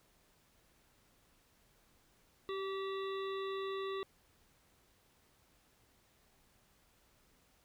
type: harmonic tone with a mistuned harmonic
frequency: 388.7 Hz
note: G4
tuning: 15 cents flat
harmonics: 1 / 3 / 5 / 7 / 9 / 10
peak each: -38 / -44 / -51 / -55 / -53 / -53 dBFS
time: 2.49-4.03 s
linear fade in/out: 0 ms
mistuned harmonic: 3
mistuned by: -20 cents
effects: pink hiss -70 dBFS RMS until 7.64 s